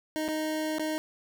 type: tone with dropouts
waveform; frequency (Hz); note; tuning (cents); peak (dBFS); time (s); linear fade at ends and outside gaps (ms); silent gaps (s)
25% pulse; 311.1; D#4; 0; -25; 0.16-0.98; 0; 0.28-0.286 / 0.784-0.795
effects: none